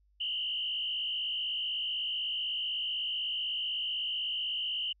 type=tone with frequency modulation; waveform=sine; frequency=2960 Hz; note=F#7; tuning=in tune; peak=-31 dBFS; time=0.2-4.93 s; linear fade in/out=10 ms; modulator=56 Hz; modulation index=2.5; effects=added 50 Hz sine -65 dBFS peak until 5 s